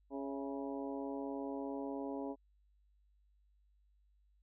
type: harmonic tone with a mistuned harmonic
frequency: 138.59 Hz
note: C#3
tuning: in tune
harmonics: 2 / 3 / 4 / 5 / 6 / 7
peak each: -41 / -45 / -47 / -49 / -51 / -52 dBFS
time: 0.1-2.36 s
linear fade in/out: 50 ms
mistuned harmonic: 5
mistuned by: -59 cents
effects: added 50 Hz sine -68 dBFS peak until 4.42 s